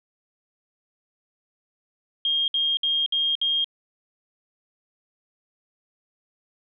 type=tone bursts; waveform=sine; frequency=3228 Hz; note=G#7; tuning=50 cents flat; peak=-20 dBFS; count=5; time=2.25-3.644 s; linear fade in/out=2 ms; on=230 ms; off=61 ms; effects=none